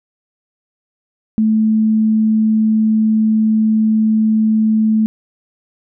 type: tone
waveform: sine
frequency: 218.3 Hz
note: A3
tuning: 13 cents flat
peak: -10 dBFS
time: 1.38-5.06 s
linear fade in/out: 0 ms
effects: none